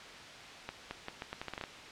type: accelerating click train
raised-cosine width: 0.3 ms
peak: -22 dBFS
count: 11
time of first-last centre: 0.69-1.638 s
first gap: 220 ms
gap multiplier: 0.79
effects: white hiss -48 dBFS RMS until 1.91 s + low-pass 4000 Hz 12 dB/octave